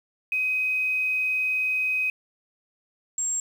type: tone pair in turn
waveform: sine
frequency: 2519 / 7530 Hz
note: D#7 / A#8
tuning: +21 / +16 cents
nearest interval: octave + perfect fifth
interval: 1895 cents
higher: second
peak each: -22 / -24 dBFS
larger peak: first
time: 0.32-2.1 / 3.18-3.4 s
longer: first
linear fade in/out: 2 ms
effects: 8-bit